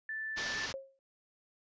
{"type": "tone", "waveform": "sine", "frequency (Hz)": 1760, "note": "A6", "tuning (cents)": 0, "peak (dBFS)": -36, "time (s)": [0.09, 0.66], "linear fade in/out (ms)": 2}
{"type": "low-pass noise", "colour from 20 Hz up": "white", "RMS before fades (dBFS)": -40, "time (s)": [0.36, 0.73], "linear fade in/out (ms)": 20, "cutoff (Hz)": 6100, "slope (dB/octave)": 48}
{"type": "tone with exponential decay", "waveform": "sine", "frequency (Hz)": 540, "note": "C#5", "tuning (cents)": -45, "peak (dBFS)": -35, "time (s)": [0.74, 0.99], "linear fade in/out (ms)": 0, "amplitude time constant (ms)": 53}
{"effects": ["resampled to 16000 Hz"]}